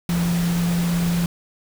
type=tone in noise; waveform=sine; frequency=172.2 Hz; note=F3; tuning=24 cents flat; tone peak=-18 dBFS; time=0.09-1.26 s; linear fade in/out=2 ms; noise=pink; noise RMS=-30 dBFS; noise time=0.09-1.26 s; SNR=+9 dB; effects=none